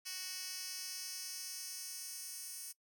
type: tone with high-pass filter sweep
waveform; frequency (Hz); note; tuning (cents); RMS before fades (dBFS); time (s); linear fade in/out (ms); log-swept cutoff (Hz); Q
10% pulse; 370.9; F#4; +4; -45; 0.05-2.73; 20; 4100 to 8000; 1.3
effects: noise-tail reverb RT60 0.1 s tail -22 dB re dry